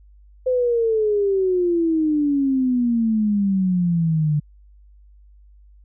sine exponential sweep, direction down, 515 to 146.83 Hz, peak -16 dBFS, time 0.46-4.4 s, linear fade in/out 10 ms, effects added 50 Hz sine -46 dBFS peak until 5.84 s

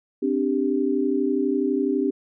sine chord, C suspended second, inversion none, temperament equal with one note detuned, 261.6 / 293.7 / 393.1 Hz, C4 / D4 / G4, 0 / 0 / +5 cents, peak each -24 dBFS, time 0.22-2.11 s, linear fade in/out 10 ms, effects none

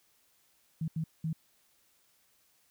sine tone bursts at uneven times, 160.2 Hz, E3, 49 cents flat, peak -30 dBFS, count 3, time 0.81-0.88 / 0.96-1.04 / 1.24-1.33 s, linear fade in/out 5 ms, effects white hiss -69 dBFS RMS until 2.7 s

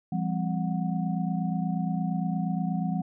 sine tone cluster, 170.9 / 199.4 / 258.6 / 734 Hz, F3 / G3 / C4 / F#5, -37 / +30 / -20 / -14 cents, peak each -28 / -30 / -35 / -37 dBFS, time 0.12-3.02 s, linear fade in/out 5 ms, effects none

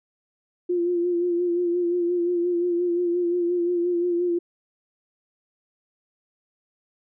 sine tone with vibrato, 349.5 Hz, F4, 1 cent sharp, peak -20 dBFS, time 0.69-4.39 s, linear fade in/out 10 ms, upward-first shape sine, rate 5.7 Hz, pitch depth 37 cents each way, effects none

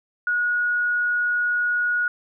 sine tone, 1452 Hz, F#6, 33 cents flat, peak -19 dBFS, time 0.27-2.08 s, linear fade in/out 2 ms, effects none

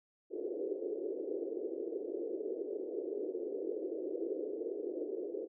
pink band-pass noise, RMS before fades -39 dBFS, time 0.3-5.48 s, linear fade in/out 50 ms, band 340 to 480 Hz, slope 48 dB/octave, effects none

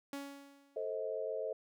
sawtooth tone with exponential decay, 280 Hz, C#4, 18 cents sharp, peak -35 dBFS, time 0.13-0.96 s, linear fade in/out 2 ms, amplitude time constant 180 ms
sine chord, A diminished, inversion none, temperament just, 440 / 528 / 633.6 Hz, A4 / C5 / Eb5, 0 / +16 / +31 cents, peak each -40 dBFS, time 0.76-1.53 s, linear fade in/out 5 ms
effects none

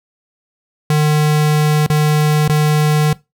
square tone with dropouts, 151.4 Hz, D#3, 47 cents flat, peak -11 dBFS, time 0.9-3.13 s, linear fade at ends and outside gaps 2 ms, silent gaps 1.864-1.9 / 2.479-2.495 s, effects noise-tail reverb RT60 0.2 s tail -19 dB re dry

